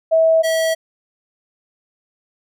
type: tone pair in turn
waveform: sine / square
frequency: 648 / 648 Hz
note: E5 / E5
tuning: -30 / -30 cents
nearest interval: unison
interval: 0 cents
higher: neither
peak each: -10 / -16 dBFS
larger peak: first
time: 0.11-0.43 / 0.43-0.75 s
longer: neither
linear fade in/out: 20 ms
effects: none